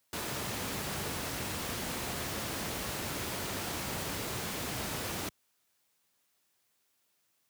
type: noise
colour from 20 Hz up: pink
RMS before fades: -36 dBFS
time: 0.13-5.29 s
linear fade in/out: 2 ms
effects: white hiss -75 dBFS RMS until 7.49 s + high-pass 80 Hz 12 dB/octave